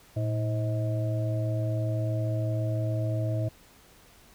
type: harmonic tone with a mistuned harmonic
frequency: 106.1 Hz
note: G#2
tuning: 38 cents sharp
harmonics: 1 / 3 / 5 / 6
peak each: -26 / -37 / -41 / -35 dBFS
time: 0.16-3.49 s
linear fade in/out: 10 ms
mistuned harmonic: 1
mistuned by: +120 cents
effects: pink hiss -56 dBFS RMS until 4.34 s